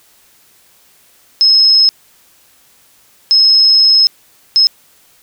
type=tone bursts at uneven times; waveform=sine; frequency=5170 Hz; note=E8; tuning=34 cents flat; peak=-5 dBFS; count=3; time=1.41-1.89 / 3.31-4.07 / 4.56-4.67 s; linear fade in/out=0 ms; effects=white hiss -49 dBFS RMS until 5.22 s